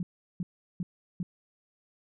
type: tone bursts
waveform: sine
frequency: 177.3 Hz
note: F3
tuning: 26 cents sharp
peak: -29 dBFS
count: 4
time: 0-1.23 s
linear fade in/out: 2 ms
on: 30 ms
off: 370 ms
effects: none